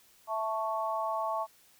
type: chord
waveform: sine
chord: A major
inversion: second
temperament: equal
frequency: 659.3 / 880 / 1108.7 Hz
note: E5 / A5 / C#6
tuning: 0 / 0 / 0 cents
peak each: -34 dBFS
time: 0.27-1.47 s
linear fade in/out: 50 ms
effects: white hiss -62 dBFS RMS until 1.79 s